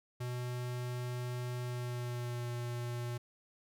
square tone with pitch glide, 123.5 to 120.54 Hz, B2 to B2, 0 to -42 cents, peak -37 dBFS, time 0.2-3.18 s, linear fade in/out 10 ms, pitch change -42 cents, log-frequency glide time 1.61-2.5 s, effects none

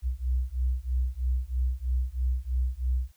sine beating tone pair, 61.4 / 64.5 Hz, B1 / C2, -9 / -24 cents, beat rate 3.1 Hz, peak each -28 dBFS, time 0.02-3.12 s, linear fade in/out 50 ms, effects white hiss -66 dBFS RMS until 3.16 s

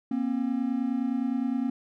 triangle tone pair together, 238.4 / 268.1 Hz, A#3 / C4, +39 / +42 cents, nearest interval major second, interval 203 cents, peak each -26 dBFS, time 0.11-1.7 s, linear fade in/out 5 ms, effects none

